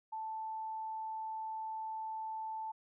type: tone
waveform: sine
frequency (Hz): 880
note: A5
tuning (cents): 0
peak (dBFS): -38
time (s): 0.12-2.72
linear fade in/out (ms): 10
effects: none